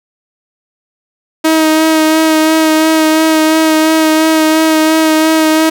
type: tone with vibrato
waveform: sawtooth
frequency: 316.1 Hz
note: D#4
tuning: 27 cents sharp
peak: -3 dBFS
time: 1.44-5.7 s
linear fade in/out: 10 ms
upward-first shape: sine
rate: 2.9 Hz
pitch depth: 18 cents each way
effects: none